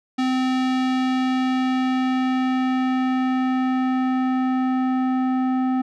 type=tone with low-pass filter sweep; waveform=square; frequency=257.9 Hz; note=C4; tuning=25 cents flat; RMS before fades=-21 dBFS; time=0.18-5.82 s; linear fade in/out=10 ms; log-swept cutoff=4600 to 1100 Hz; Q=0.84; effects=none